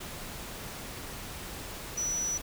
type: tone in noise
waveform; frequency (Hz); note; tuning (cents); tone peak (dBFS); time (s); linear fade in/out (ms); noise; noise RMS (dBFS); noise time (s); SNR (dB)
sine; 5910; F#8; -3; -29; 1.97-2.38; 10; pink; -41; 0-2.42; +9
effects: none